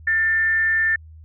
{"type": "tone with frequency modulation", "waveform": "sine", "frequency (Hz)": 1785, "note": "A6", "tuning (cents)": 24, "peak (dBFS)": -16, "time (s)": [0.07, 0.96], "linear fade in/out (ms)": 5, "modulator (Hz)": 368, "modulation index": 0.22, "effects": ["added 79 Hz sine -40 dBFS peak until 1.24 s"]}